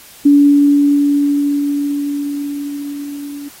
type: tone with level ramp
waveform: sine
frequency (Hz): 286.4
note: D4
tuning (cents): -43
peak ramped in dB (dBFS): -4 to -25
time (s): 0.25-3.49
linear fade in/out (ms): 10
effects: white hiss -40 dBFS RMS until 3.6 s + AAC 48 kbps